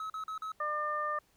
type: tone bursts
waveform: triangle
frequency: 1286 Hz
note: E6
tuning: 43 cents flat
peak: -34 dBFS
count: 4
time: 0-0.519 s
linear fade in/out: 2 ms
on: 99 ms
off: 41 ms
type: harmonic tone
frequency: 600 Hz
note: D5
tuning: 37 cents sharp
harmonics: 1 / 2 / 3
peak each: -39 / -32 / -40 dBFS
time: 0.6-1.19 s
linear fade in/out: 5 ms
effects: pink hiss -69 dBFS RMS until 1.36 s